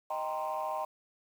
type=chord; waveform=sine; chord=C minor seventh; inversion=first; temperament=equal; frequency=622.3 / 784 / 932.3 / 1046.5 Hz; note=Eb5 / G5 / Bb5 / C6; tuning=0 / 0 / 0 / 0 cents; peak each=-36 / -36 / -37 / -37 dBFS; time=0.1-0.85 s; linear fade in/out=5 ms; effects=tanh soft clip ceiling -26 dBFS + 9-bit